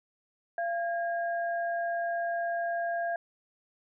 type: tone pair together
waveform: sine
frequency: 684.5 / 1628 Hz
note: F5 / G#6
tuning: -35 / -35 cents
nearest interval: octave + minor third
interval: 1500 cents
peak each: -29 / -36 dBFS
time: 0.58-3.16 s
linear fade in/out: 2 ms
effects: none